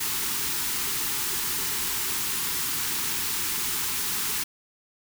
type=band-stop noise; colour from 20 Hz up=white; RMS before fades=-28 dBFS; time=0-4.44 s; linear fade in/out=10 ms; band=450 to 810 Hz; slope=96 dB/octave; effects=none